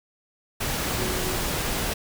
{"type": "tone in noise", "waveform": "sine", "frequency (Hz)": 370, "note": "F#4", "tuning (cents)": 0, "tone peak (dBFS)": -32, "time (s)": [0.98, 1.37], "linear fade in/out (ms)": 10, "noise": "pink", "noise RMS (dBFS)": -27, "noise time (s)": [0.6, 1.94], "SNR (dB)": -8, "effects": []}